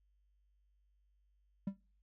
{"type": "tone with exponential decay", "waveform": "triangle", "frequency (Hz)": 196.2, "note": "G3", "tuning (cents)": 2, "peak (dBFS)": -29, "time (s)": [1.67, 1.77], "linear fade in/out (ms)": 5, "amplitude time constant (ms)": 20, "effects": ["noise-tail reverb RT60 0.4 s tail -25 dB re dry", "added 50 Hz sine -70 dBFS peak until 2.02 s"]}